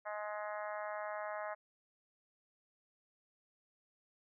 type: harmonic tone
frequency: 210 Hz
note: G#3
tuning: 19 cents sharp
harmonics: 3 / 4 / 5 / 6 / 7 / 8 / 9 / 10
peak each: -42 / -46 / -48 / -48 / -52 / -51 / -53 / -57 dBFS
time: 0.05-1.55 s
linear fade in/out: 20 ms
effects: none